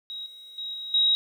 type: tone with level steps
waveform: sine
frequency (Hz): 3814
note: A#7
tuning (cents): +39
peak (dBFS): -33 / -43 / -31 / -33 / -18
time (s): 0.1-1.15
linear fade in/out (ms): 0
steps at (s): 0.26 / 0.58 / 0.74 / 0.94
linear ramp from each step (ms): 2
effects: 10-bit